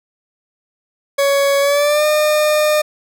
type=tone with pitch glide; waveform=40% pulse; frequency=559 to 606.1 Hz; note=C#5 to D#5; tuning=+14 to -46 cents; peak=-11 dBFS; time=1.18-2.82 s; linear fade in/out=10 ms; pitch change=+140 cents; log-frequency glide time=1.6-2.05 s; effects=none